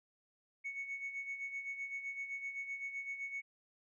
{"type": "tone with tremolo", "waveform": "sine", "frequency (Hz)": 2217, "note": "C#7", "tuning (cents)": 0, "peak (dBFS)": -36, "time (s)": [0.64, 3.42], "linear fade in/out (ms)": 20, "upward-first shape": "sine", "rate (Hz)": 7.8, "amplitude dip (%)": 65, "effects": ["tanh soft clip ceiling -35 dBFS"]}